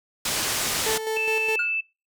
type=low-pass noise; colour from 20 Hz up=white; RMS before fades=-26 dBFS; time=0.25-0.98 s; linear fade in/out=5 ms; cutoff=8800 Hz; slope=12 dB/octave
type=tone with tremolo; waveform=35% pulse; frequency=440 Hz; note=A4; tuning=in tune; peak=-22 dBFS; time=0.86-1.56 s; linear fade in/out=5 ms; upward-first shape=square; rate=4.8 Hz; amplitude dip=45%
type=tone; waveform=sine; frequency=2637 Hz; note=E7; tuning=in tune; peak=-23 dBFS; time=1.16-1.81 s; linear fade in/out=10 ms
type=tone with exponential decay; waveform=triangle; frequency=1436 Hz; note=F6; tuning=48 cents sharp; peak=-21 dBFS; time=1.59-1.78 s; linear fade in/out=5 ms; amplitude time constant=40 ms
effects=noise-tail reverb RT60 0.3 s tail -25 dB re dry